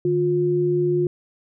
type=tone pair together; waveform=sine; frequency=150.12 / 355.5 Hz; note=D3 / F4; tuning=+38 / +31 cents; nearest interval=octave + minor third; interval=1493 cents; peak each=-24 / -18 dBFS; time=0.05-1.07 s; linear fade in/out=2 ms; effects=none